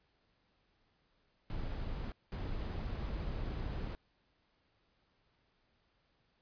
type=noise bursts at uneven times; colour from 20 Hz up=brown; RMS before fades=-39 dBFS; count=2; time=1.5-2.12 / 2.32-3.95 s; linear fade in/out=0 ms; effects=pink hiss -75 dBFS RMS until 6.41 s + resampled to 11025 Hz